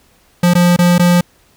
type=tone with dropouts; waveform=square; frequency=175.8 Hz; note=F3; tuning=12 cents sharp; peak=-8 dBFS; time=0.43-1.21 s; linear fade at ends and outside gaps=5 ms; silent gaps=0.537-0.551 / 0.764-0.788 / 0.982-0.994 s; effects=pink hiss -52 dBFS RMS until 1.56 s